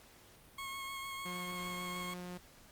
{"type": "tone with vibrato", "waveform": "20% pulse", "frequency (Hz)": 1090, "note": "C#6", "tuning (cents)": -29, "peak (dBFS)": -36, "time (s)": [0.58, 2.14], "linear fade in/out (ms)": 5, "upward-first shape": "triangle", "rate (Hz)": 6.6, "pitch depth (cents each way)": 17}
{"type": "tone", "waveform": "sawtooth", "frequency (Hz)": 178.9, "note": "F3", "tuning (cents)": 42, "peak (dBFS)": -39, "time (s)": [1.25, 2.38], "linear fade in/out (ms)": 10}
{"effects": ["pink hiss -60 dBFS RMS until 2.71 s", "Opus 48 kbps"]}